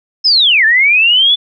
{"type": "linear two-way sweep", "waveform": "sine", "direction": "down then up", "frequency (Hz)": [5290, 1723, 3496], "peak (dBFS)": -6, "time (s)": [0.24, 1.36], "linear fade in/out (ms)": 20, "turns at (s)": 0.65, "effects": []}